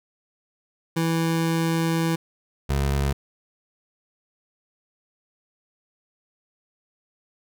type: tone pair in turn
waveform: 25% pulse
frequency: 164.5 / 69.56 Hz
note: E3 / C#2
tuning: -3 / +7 cents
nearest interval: octave + minor third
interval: 1490 cents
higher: first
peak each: -17 dBFS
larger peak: neither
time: 0.96-2.16 / 2.69-3.13 s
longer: first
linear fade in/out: 10 ms
effects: none